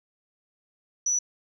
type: tone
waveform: sine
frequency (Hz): 5920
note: F#8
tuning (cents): 0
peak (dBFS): -21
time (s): 1.06-1.19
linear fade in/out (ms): 5
effects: tanh soft clip ceiling -17 dBFS